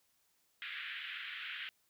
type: band-pass noise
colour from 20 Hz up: pink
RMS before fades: -44 dBFS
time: 0.62-1.69 s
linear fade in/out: 0 ms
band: 1500 to 3400 Hz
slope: 48 dB/octave
effects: white hiss -75 dBFS RMS until 1.89 s